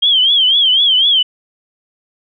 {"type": "tone with vibrato", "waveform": "sine", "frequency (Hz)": 3197, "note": "G7", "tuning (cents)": 33, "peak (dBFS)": -8, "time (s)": [0.02, 1.23], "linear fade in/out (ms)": 10, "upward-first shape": "triangle", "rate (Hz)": 4, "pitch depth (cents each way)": 140, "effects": []}